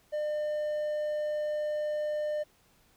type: tone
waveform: triangle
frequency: 602 Hz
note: D5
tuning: 43 cents sharp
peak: -27 dBFS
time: 0.12-2.44 s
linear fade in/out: 20 ms
effects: pink hiss -65 dBFS RMS until 2.96 s